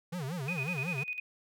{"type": "tone with vibrato", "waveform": "square", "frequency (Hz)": 154.3, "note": "D#3", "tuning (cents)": -14, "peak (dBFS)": -35, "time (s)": [0.12, 1.04], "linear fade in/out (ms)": 10, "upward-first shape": "sine", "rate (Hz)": 5.5, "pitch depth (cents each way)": 300}
{"type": "tone with tremolo", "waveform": "sine", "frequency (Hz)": 2489, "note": "D#7", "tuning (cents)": 0, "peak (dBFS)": -32, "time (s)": [0.48, 1.2], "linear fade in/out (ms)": 5, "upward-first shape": "square", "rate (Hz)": 10, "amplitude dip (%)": 65}
{"effects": []}